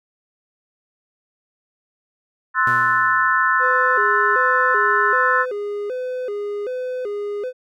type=chord; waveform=sine; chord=F# half-diminished seventh; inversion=second; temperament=equal with one note detuned; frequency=1046.5 / 1313.9 / 1480 / 1760 Hz; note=C6 / E6 / F#6 / A6; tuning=0 / -6 / 0 / 0 cents; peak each=-20 dBFS; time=2.54-5.46 s; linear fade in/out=50 ms
type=tone with exponential decay; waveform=sawtooth; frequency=123.1 Hz; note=B2; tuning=5 cents flat; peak=-23 dBFS; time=2.67-3.69 s; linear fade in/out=0 ms; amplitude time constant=220 ms
type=tone with vibrato; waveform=triangle; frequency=455.9 Hz; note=A#4; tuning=39 cents flat; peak=-21 dBFS; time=3.59-7.53 s; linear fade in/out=50 ms; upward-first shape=square; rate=1.3 Hz; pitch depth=180 cents each way
effects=none